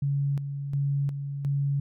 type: tone with tremolo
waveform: sine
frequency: 140.6 Hz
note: C#3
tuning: 25 cents sharp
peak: -23 dBFS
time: 0.02-1.8 s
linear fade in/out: 5 ms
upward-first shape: square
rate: 1.4 Hz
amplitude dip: 55%
effects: none